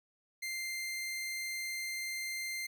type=tone; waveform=sawtooth; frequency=2093 Hz; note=C7; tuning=in tune; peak=-33 dBFS; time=0.42-2.67 s; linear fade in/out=10 ms; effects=none